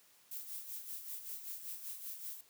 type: noise with tremolo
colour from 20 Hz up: violet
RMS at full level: -43 dBFS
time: 0.31-2.41 s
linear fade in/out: 5 ms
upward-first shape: sine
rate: 5.2 Hz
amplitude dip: 60%
effects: white hiss -66 dBFS RMS until 2.49 s + high-pass 100 Hz 12 dB/octave